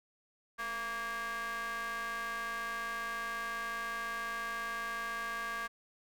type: ring-modulated tone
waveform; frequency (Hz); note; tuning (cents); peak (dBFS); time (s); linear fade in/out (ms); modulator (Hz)
45% pulse; 236.2; A#3; +23; -33; 0.58-5.68; 20; 1390
effects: none